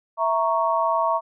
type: chord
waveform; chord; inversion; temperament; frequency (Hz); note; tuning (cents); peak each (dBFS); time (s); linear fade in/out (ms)
sine; A# diminished; second; equal; 659.3 / 932.3 / 1108.7; E5 / A#5 / C#6; 0 / 0 / 0; -23; 0.17-1.21; 50
effects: none